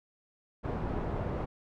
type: low-pass noise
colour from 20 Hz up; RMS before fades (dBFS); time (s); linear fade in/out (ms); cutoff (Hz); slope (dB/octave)
pink; -34; 0.63-1.46; 20; 860; 12
effects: none